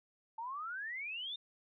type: exponential sweep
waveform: sine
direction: up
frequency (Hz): 880 to 3679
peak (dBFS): -39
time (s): 0.38-1.36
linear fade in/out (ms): 5
effects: none